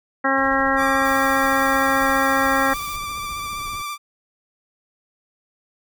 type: harmonic tone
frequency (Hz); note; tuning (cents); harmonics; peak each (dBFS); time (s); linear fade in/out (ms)
270; C#4; -45; 1 / 2 / 3 / 4 / 5 / 6 / 7; -24 / -24 / -24 / -24 / -24 / -24 / -24; 0.24-2.74; 10
type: noise with tremolo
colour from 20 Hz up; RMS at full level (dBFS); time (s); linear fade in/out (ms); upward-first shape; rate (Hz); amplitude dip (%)
brown; -36; 0.37-3.82; 5; triangle; 14; 65
type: tone with vibrato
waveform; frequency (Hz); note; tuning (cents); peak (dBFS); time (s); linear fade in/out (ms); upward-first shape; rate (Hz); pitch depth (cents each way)
sawtooth; 1174.7; D6; 0; -23; 0.76-3.98; 50; sine; 15; 28
type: noise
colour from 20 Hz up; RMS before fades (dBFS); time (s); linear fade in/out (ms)
blue; -37; 1.05-2.96; 0
effects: none